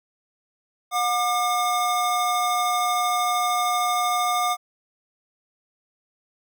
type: tone pair together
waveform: square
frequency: 722.6 / 1200 Hz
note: F#5 / D6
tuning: -41 / +37 cents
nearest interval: major sixth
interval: 878 cents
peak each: -24 dBFS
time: 0.91-4.57 s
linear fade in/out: 50 ms
effects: none